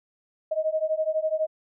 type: beating tone pair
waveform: sine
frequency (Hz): 622.3 / 634.3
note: D#5 / D#5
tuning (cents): 0 / +33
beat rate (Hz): 12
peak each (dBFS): -26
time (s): 0.51-1.47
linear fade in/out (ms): 10
effects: none